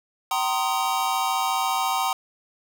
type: chord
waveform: square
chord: C minor seventh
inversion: second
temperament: equal with one note detuned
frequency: 767.9 / 932.3 / 1046.5 / 1244.5 Hz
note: G5 / Bb5 / C6 / Eb6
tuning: -36 / 0 / 0 / 0 cents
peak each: -27 / -28 / -29 / -30 dBFS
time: 0.31-2.13 s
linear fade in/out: 2 ms
effects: none